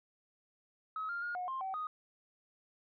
sine tone with pitch steps, 1279 / 1397 / 1425 / 725 / 1056 / 765 / 1245 Hz, D#6 / F6 / F6 / F#5 / C6 / G5 / D#6, +47 / 0 / +34 / -35 / +16 / -42 / +1 cents, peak -35 dBFS, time 0.96-1.87 s, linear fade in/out 2 ms, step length 130 ms, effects tanh soft clip ceiling -31 dBFS

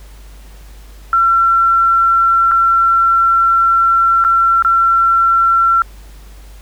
sine tone with dropouts, 1355 Hz, E6, 47 cents sharp, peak -8 dBFS, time 1.13-5.82 s, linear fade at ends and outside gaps 1 ms, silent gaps 2.513-2.517 / 4.24-4.248 / 4.624-4.648 s, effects added 50 Hz sine -34 dBFS peak until 6.61 s + pink hiss -45 dBFS RMS until 6.61 s

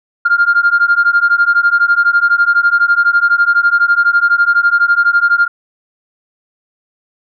sine beating tone pair, 1396.9 / 1408.9 Hz, F6 / F6, 0 / +15 cents, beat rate 12 Hz, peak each -10 dBFS, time 0.25-5.48 s, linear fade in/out 10 ms, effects tanh soft clip ceiling -2 dBFS

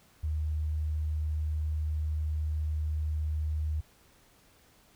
sine tone, 76.9 Hz, D#2, 20 cents flat, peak -28 dBFS, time 0.23-3.81 s, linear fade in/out 10 ms, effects pink hiss -62 dBFS RMS until 4.95 s

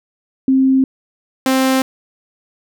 sine / sawtooth tone pair in turn, 264.8 / 263 Hz, C4 / C4, +21 / +9 cents, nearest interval unison, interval 12 cents, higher first, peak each -9 / -8 dBFS, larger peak second, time 0.48-0.84 / 1.46-1.82 s, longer neither, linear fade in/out 2 ms, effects none

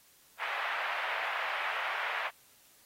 white band-pass noise, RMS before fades -35 dBFS, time 0.38-2.31 s, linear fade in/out 50 ms, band 700 to 2300 Hz, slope 24 dB/octave, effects white hiss -62 dBFS RMS until 2.85 s + AAC 48 kbps

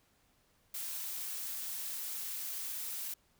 blue noise, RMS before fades -40 dBFS, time 0.74-3.14 s, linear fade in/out 5 ms, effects pink hiss -71 dBFS RMS until 3.39 s

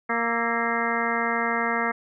harmonic tone with a mistuned harmonic, 232.9 Hz, A#3, 1 cent flat, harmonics 1 / 2 / 3 / 4 / 5 / 6 / 7 / 8 / 9, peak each -31 / -31 / -31 / -31 / -31 / -31 / -31 / -31 / -31 dBFS, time 0.09-1.92 s, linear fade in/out 10 ms, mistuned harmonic 6, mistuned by -77 cents, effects none

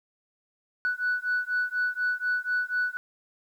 sine beating tone pair, 1480 / 1484.1 Hz, F#6 / F#6, 0 / +5 cents, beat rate 4.1 Hz, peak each -27 dBFS, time 0.85-2.97 s, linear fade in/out 0 ms, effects tanh soft clip ceiling -20 dBFS + 10-bit

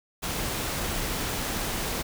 pink noise, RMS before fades -30 dBFS, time 0.22-2.03 s, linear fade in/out 20 ms, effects none

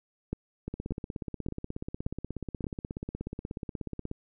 two click trains, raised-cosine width 3 ms, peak -22 / -18 dBFS, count 58 / 5, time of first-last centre 0.68-4.114 / 0.33-2.642 s, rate 16.6 / 1.73 Hz, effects none

